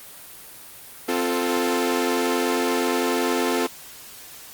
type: chord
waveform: sawtooth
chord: F major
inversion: second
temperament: equal with one note detuned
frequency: 260.6 / 349.2 / 440 Hz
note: C4 / F4 / A4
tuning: -7 / 0 / 0 cents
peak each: -21 dBFS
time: 1.08-3.67 s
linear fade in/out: 10 ms
effects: white hiss -42 dBFS RMS until 4.53 s + Opus 32 kbps